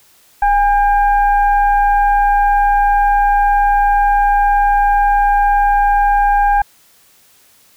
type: tone with frequency modulation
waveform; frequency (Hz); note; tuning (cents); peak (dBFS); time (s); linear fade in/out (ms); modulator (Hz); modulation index
sine; 814; G#5; -35; -9; 0.42-6.62; 5; 785; 0.57
effects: white hiss -50 dBFS RMS until 7.76 s